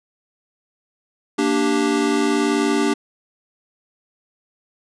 square chord, G minor, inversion first, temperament equal, 233.1 / 293.7 / 392 Hz, Bb3 / D4 / G4, 0 / 0 / 0 cents, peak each -24 / -20 / -22 dBFS, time 1.38-2.94 s, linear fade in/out 10 ms, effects resampled to 22050 Hz

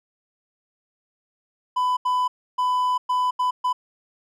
triangle tone bursts at uneven times, 1000 Hz, B5, 21 cents sharp, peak -17 dBFS, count 6, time 1.76-1.97 / 2.05-2.28 / 2.58-2.98 / 3.09-3.31 / 3.39-3.51 / 3.64-3.73 s, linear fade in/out 10 ms, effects none

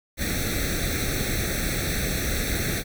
pink noise with comb filter, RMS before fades -26 dBFS, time 0.17-2.84 s, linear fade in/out 50 ms, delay 0.5 ms, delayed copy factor +1, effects none

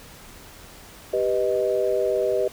sine chord, G augmented, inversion none, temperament equal, 392 / 493.9 / 622.3 Hz, G4 / B4 / D#5, 0 / 0 / 0 cents, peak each -24 dBFS, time 1.13-2.48 s, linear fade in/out 5 ms, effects pink hiss -45 dBFS RMS until 2.52 s

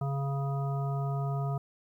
harmonic tone, 138.59 Hz, C#3, in tune, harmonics 1 / 3 / 5 / 7 / 9, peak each -29 / -42 / -39 / -46 / -43 dBFS, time 0.01-1.58 s, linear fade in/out 5 ms, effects 11-bit

